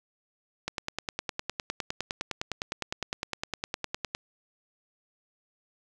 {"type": "click train", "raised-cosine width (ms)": 0.2, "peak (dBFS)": -13, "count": 35, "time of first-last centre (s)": [0.68, 4.149], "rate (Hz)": 9.8, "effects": []}